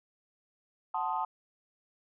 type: chord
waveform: sine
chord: F# diminished seventh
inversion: none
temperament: equal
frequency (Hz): 740 / 880 / 1046.5 / 1244.5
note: F#5 / A5 / C6 / Eb6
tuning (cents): 0 / 0 / 0 / 0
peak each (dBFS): -36 / -32 / -36 / -37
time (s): 0.94-1.25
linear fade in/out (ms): 5
effects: tanh soft clip ceiling -19 dBFS